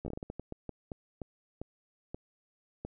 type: slowing click train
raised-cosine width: 2 ms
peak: -25 dBFS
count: 16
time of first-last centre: 0.05-2.85 s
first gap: 13 ms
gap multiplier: 1.33
effects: none

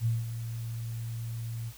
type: tone with ADSR envelope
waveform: sine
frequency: 115 Hz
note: A#2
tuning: 23 cents flat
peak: -23 dBFS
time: 0-1.73 s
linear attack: 57 ms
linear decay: 190 ms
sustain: -10 dB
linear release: 53 ms
effects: added 50 Hz sine -55 dBFS peak until 1.77 s + white hiss -52 dBFS RMS until 1.77 s

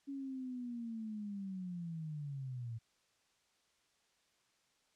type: linear sweep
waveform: sine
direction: down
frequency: 280 to 111.3 Hz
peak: -40 dBFS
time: 0.07-2.79 s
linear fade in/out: 20 ms
effects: white hiss -75 dBFS RMS until 4.95 s + low-pass 7000 Hz 12 dB/octave

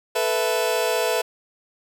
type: chord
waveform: sawtooth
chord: A suspended second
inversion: none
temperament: just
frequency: 440 / 495 / 660 Hz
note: A4 / B4 / E5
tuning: 0 / +4 / +2 cents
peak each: -21 / -20 / -20 dBFS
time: 0.15-1.22 s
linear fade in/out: 10 ms
effects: none

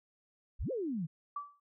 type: exponential two-way sweep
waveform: sine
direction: up then down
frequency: 33.09 to 554.4 to 147.8 Hz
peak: -33 dBFS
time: 0.59-1.07 s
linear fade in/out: 20 ms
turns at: 0.71 s
type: tone with exponential decay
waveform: sine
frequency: 1156 Hz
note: D6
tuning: 28 cents flat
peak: -33 dBFS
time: 1.36-1.6 s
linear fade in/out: 5 ms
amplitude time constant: 51 ms
effects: none

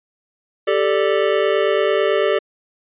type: chord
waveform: square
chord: G suspended second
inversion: none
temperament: just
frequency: 392 / 441 / 588 Hz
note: G4 / A4 / D5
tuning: 0 / +4 / +2 cents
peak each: -20 dBFS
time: 0.67-2.39 s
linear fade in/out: 10 ms
effects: resampled to 8000 Hz

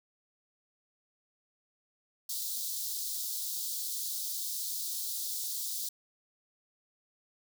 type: high-pass noise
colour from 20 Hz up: white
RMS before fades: -36 dBFS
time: 2.29-5.89 s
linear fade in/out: 5 ms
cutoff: 3700 Hz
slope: 48 dB/octave
effects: none

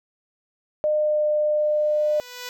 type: tone with pitch glide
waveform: sine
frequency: 607 to 602.5 Hz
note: D#5 to D5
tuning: -43 to +44 cents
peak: -18 dBFS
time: 0.84-2.2 s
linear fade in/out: 0 ms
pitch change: -13 cents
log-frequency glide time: 0.96-1.25 s
type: tone with exponential growth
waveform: 5% pulse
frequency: 493.9 Hz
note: B4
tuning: in tune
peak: -19 dBFS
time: 1.57-2.49 s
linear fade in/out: 1 ms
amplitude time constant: 200 ms
effects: none

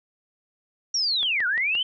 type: linear two-way sweep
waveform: sine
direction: down then up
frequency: 5740 to 1397 to 3126 Hz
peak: -21 dBFS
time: 0.94-1.83 s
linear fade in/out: 5 ms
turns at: 1.47 s
type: click train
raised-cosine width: 0.3 ms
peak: -21 dBFS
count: 4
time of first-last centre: 1.23-1.752 s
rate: 5.75 Hz
effects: none

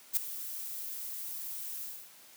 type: noise with ADSR envelope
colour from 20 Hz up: violet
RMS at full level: -25 dBFS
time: 0.13-2.11 s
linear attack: 37 ms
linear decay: 7 ms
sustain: -15 dB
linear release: 290 ms
effects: white hiss -56 dBFS RMS until 2.36 s + high-pass 150 Hz 12 dB/octave

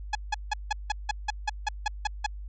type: tone bursts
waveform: sawtooth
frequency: 843 Hz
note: G#5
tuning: 26 cents sharp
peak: -20 dBFS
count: 12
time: 0.13-2.264 s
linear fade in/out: 5 ms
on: 22 ms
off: 170 ms
effects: added 50 Hz sine -36 dBFS peak until 2.48 s + resampled to 16000 Hz

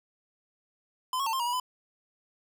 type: tone with pitch steps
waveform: square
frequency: 1022 / 1099 / 899 / 1056 / 952 / 970 / 1007 Hz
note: C6 / C#6 / A5 / C6 / A#5 / B5 / B5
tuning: -41 / -15 / +37 / +16 / +36 / -31 / +33 cents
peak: -28 dBFS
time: 1.13-1.599 s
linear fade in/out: 2 ms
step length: 67 ms
effects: none

